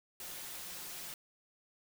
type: noise with comb filter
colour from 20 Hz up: white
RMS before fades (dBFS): -45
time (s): 0.2-1.14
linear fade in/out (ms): 2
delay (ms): 5.6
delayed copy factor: +0.5
effects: none